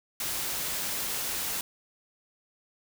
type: noise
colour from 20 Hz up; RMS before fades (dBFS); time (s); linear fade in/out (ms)
white; -32; 0.2-1.61; 2
effects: none